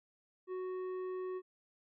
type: tone with tanh clipping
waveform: sine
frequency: 370 Hz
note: F#4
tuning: in tune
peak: -39 dBFS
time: 0.47-1.42 s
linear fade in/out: 50 ms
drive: 9 dB
effects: none